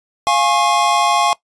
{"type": "chord", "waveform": "square", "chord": "Db major", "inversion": "first", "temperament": "equal with one note detuned", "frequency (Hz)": [698.5, 830.6, 1087.8], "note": ["F5", "Ab5", "Db6"], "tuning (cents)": [0, 0, -33], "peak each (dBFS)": [-19, -18, -17], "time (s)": [0.27, 1.33], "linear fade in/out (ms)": 0, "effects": ["noise-tail reverb RT60 0.1 s tail -19 dB re dry", "resampled to 22050 Hz"]}